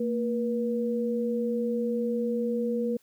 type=tone pair together; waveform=sine; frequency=229.4 / 481.1 Hz; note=A#3 / B4; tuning=-28 / -45 cents; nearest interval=octave + minor second; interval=1283 cents; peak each=-28 dBFS; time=0-2.97 s; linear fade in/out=5 ms; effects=white hiss -65 dBFS RMS until 3.02 s

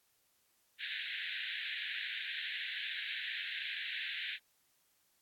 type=band-pass noise; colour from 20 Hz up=pink; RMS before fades=-41 dBFS; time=0.78-4.39 s; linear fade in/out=50 ms; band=1600 to 3900 Hz; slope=96 dB/octave; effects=white hiss -74 dBFS RMS until 5.21 s + AAC 64 kbps

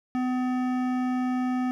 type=tone with hard clipping; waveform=sine; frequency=252.7 Hz; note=B3; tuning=40 cents sharp; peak=-26 dBFS; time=0.15-1.71 s; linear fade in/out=0 ms; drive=14 dB; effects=none

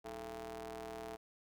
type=ring-modulated tone; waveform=sawtooth; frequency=119.2 Hz; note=A#2; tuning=39 cents sharp; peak=-37 dBFS; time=0.04-1.17 s; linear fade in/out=20 ms; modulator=556 Hz; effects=none

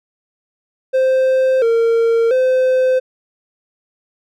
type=tone with pitch steps; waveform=triangle; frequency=522 / 459.6 / 515 Hz; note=C5 / A#4 / C5; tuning=-4 / -25 / -28 cents; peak=-9 dBFS; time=0.93-3 s; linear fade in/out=20 ms; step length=690 ms; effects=none

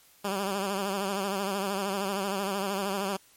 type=tone with vibrato; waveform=10% pulse; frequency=196.6 Hz; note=G3; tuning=5 cents sharp; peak=-20 dBFS; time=0.24-3.17 s; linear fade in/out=10 ms; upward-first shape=sine; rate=13 Hz; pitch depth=69 cents each way; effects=white hiss -59 dBFS RMS until 3.36 s + MP3 64 kbps

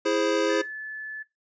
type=chord; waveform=square; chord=E augmented; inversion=none; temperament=equal with one note detuned; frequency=329.6 / 415.3 / 525.1 Hz; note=E4 / G#4 / B#4; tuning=0 / 0 / +6 cents; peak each=-27 dBFS; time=0.05-0.62 s; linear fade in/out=10 ms
type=tone; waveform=sine; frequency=1734 Hz; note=A6; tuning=26 cents flat; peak=-33 dBFS; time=0.49-1.23 s; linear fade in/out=10 ms
effects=noise-tail reverb RT60 0.2 s tail -17 dB re dry + resampled to 16000 Hz

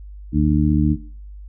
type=harmonic tone; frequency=75.3 Hz; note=D2; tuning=44 cents sharp; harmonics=1 / 2 / 3 / 4; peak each=-19 / -19 / -19 / -19 dBFS; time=0.32-0.97 s; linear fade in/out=50 ms; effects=noise-tail reverb RT60 0.5 s tail -19 dB re dry + added 50 Hz sine -34 dBFS peak until 1.48 s

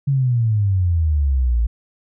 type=exponential sweep; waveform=sine; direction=down; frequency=142.1 to 55 Hz; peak=-14 dBFS; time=0.07-1.67 s; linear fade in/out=10 ms; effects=none

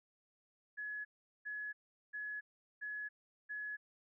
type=tone bursts; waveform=sine; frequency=1694 Hz; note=G#6; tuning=34 cents sharp; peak=-40 dBFS; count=5; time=0.77-3.77 s; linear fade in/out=20 ms; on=280 ms; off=400 ms; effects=none

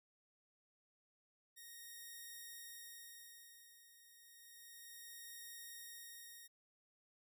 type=tone with tremolo; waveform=5% pulse; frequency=1864.7 Hz; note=A#6; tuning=in tune; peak=-40 dBFS; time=1.56-6.48 s; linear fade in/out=20 ms; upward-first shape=sine; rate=0.31 Hz; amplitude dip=75%; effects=none

